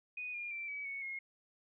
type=tone with pitch steps; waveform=sine; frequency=2483 / 2414 / 2346 / 2281 / 2217 / 2155 Hz; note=D#7 / D7 / D7 / C#7 / C#7 / C#7; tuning=-4 / +47 / -2 / +49 / 0 / -49 cents; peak=-39 dBFS; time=0.17-1.19 s; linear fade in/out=5 ms; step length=170 ms; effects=none